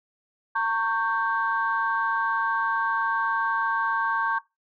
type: chord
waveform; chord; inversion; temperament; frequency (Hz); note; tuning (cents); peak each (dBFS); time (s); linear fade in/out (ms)
sine; G diminished; first; equal with one note detuned; 913.1 / 1108.7 / 1568; Bb5 / Db6 / G6; -36 / 0 / 0; -26; 0.55-4.39; 10
effects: noise-tail reverb RT60 0.2 s tail -19 dB re dry + tanh soft clip ceiling -13 dBFS